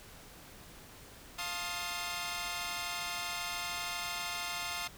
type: chord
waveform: 10% pulse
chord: F dominant seventh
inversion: none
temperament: equal with one note detuned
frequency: 698.5 / 880 / 1064.2 / 1244.5 Hz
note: F5 / A5 / C6 / Eb6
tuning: 0 / 0 / +29 / 0 cents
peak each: -32 / -35 / -33 / -34 dBFS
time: 1.38-4.88 s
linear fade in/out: 10 ms
effects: pink hiss -53 dBFS RMS until 4.97 s